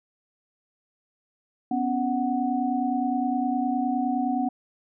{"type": "tone cluster", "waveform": "sine", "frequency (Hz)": [249.7, 279.4, 741], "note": ["B3", "C#4", "F#5"], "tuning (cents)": [19, 14, 2], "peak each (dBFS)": [-26, -28, -27], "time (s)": [1.71, 4.49], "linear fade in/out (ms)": 5, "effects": []}